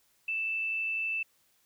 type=tone with amplitude modulation; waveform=sine; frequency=2648 Hz; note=E7; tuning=7 cents sharp; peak=-28 dBFS; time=0.28-1.23 s; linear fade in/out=5 ms; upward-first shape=sine; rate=112 Hz; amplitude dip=25%; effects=white hiss -69 dBFS RMS until 1.65 s